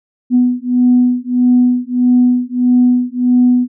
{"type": "beating tone pair", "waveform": "sine", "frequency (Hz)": [246.9, 248.5], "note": ["B3", "B3"], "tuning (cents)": [0, 11], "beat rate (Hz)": 1.6, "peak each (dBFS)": -11, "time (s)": [0.3, 3.68], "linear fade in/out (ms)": 50, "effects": ["tanh soft clip ceiling -1 dBFS"]}